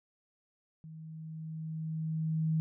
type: tone with level ramp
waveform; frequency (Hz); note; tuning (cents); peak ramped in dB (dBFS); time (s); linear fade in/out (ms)
sine; 158.9; D#3; +37; -45 to -26; 0.84-2.6; 0
effects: none